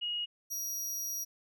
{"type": "tone pair in turn", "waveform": ["sine", "sawtooth"], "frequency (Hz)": [2884, 5745], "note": ["F#7", "F8"], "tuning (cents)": [-45, 48], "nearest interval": "octave", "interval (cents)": 1193, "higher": "second", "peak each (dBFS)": [-32, -32], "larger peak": "neither", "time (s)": [[0.01, 0.26], [0.5, 1.25]], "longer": "second", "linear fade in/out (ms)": 20, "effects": []}